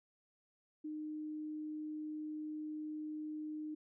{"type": "tone", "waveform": "sine", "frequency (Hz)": 306.2, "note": "D#4", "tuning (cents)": -28, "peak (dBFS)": -40, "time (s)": [0.84, 3.75], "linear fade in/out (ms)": 10, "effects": []}